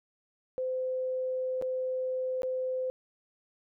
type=tone with dropouts; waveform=sine; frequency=514 Hz; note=C5; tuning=31 cents flat; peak=-29 dBFS; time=0.58-2.9 s; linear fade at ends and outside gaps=0 ms; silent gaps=1.614-1.623 / 2.42-2.432 s; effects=none